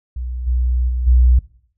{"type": "tone with level steps", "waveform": "sine", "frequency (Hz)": 61.74, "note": "B1", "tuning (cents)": 0, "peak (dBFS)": [-22, -14, -17, -8], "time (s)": [0.16, 1.39], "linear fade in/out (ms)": 5, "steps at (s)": [0.46, 0.88, 1.06], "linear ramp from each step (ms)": 20, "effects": ["noise-tail reverb RT60 0.6 s tail -20 dB re dry"]}